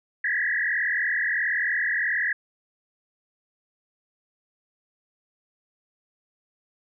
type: tone with frequency modulation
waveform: sine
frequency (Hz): 1808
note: A6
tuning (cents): +47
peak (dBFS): -22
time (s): 0.24-2.33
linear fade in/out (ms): 5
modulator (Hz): 41.5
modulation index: 4.1
effects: none